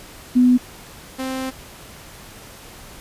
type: tone pair in turn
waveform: sine / sawtooth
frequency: 249.1 / 261.9 Hz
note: B3 / C4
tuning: +15 / +2 cents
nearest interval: minor second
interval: 87 cents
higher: second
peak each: -10 / -20 dBFS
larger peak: first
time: 0.35-0.58 / 1.18-1.51 s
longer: second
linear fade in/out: 20 ms
effects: pink hiss -41 dBFS RMS until 3 s + resampled to 32000 Hz